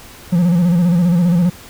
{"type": "tone with vibrato", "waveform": "triangle", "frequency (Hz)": 174.1, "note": "F3", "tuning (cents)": -5, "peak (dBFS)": -8, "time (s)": [0.32, 1.5], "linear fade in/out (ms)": 10, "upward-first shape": "square", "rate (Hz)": 15, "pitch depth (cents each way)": 66, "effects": ["pink hiss -38 dBFS RMS until 1.69 s"]}